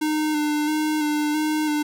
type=tone with vibrato; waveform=square; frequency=303.3 Hz; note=D#4; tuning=44 cents flat; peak=-21 dBFS; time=0.01-1.83 s; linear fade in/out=10 ms; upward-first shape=square; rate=1.5 Hz; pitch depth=22 cents each way; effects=none